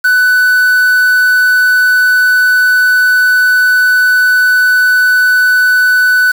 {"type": "tone with quantisation", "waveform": "triangle", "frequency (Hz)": 1495, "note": "F#6", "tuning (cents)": 17, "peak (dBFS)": -4, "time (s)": [0.04, 6.32], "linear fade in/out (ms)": 10, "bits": 4, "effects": []}